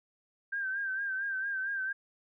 sine tone with vibrato, 1576 Hz, G6, 9 cents sharp, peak -31 dBFS, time 0.52-1.93 s, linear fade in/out 10 ms, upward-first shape sine, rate 4.4 Hz, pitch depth 56 cents each way, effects none

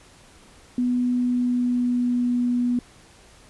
sine tone with pitch glide, 246.9 to 244.1 Hz, B3 to B3, 0 to -20 cents, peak -19 dBFS, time 0.78-2.79 s, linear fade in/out 2 ms, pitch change -20 cents, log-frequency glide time 1.13-2.36 s, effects pink hiss -51 dBFS RMS until 3.49 s + resampled to 24000 Hz

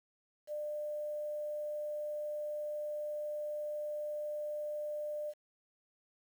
sine tone with quantisation, 598 Hz, D5, 31 cents sharp, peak -36 dBFS, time 0.47-5.34 s, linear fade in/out 50 ms, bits 10, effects none

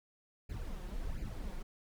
brown noise with flanger, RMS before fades -40 dBFS, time 0.49-1.63 s, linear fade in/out 10 ms, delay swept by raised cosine 0.42 to 5.62 ms, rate 1.4 Hz, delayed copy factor +0.8, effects none

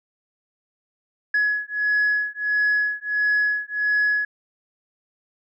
sine beating tone pair, 1686 / 1687.5 Hz, G#6 / G#6, +26 / +27 cents, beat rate 1.5 Hz, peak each -21 / -21 dBFS, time 1.34-4.25 s, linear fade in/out 5 ms, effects tanh soft clip ceiling -14 dBFS

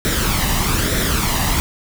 pink noise with flanger, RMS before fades -18 dBFS, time 0.05-1.6 s, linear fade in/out 0 ms, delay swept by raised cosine 0.53 to 1.05 ms, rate 1.1 Hz, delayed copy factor +0.55, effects none

